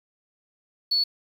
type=tone; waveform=triangle; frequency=4421 Hz; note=C#8; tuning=5 cents flat; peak=-16 dBFS; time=0.91-1.04 s; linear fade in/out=10 ms; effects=tanh soft clip ceiling -18 dBFS + 8-bit